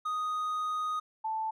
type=tone pair in turn; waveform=triangle / sine; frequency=1244.5 / 880 Hz; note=D#6 / A5; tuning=0 / 0 cents; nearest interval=tritone; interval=600 cents; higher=first; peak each=-28 / -30 dBFS; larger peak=first; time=0.05-1 / 1.24-1.51 s; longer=first; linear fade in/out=10 ms; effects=none